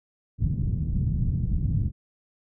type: low-pass noise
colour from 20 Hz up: white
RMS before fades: -25 dBFS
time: 0.38-1.92 s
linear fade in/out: 50 ms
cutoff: 160 Hz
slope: 24 dB/octave
effects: none